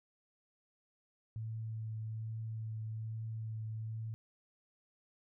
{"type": "tone with vibrato", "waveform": "sine", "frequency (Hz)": 110.7, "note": "A2", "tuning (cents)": 11, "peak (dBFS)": -38, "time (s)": [1.36, 4.14], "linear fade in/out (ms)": 0, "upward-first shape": "triangle", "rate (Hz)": 1.2, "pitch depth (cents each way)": 16, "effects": []}